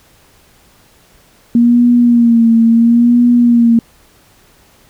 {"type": "tone with vibrato", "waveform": "sine", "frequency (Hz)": 234.8, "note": "A#3", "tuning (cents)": 13, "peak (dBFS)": -5, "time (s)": [1.55, 3.79], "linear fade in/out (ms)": 2, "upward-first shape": "sine", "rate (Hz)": 0.73, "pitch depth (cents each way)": 50, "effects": ["pink hiss -48 dBFS RMS until 4.89 s"]}